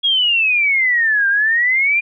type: exponential two-way sweep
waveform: sine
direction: down then up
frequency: 3330 to 1578 to 2424 Hz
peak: -12 dBFS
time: 0.03-2.01 s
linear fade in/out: 20 ms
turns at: 1.28 s
effects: none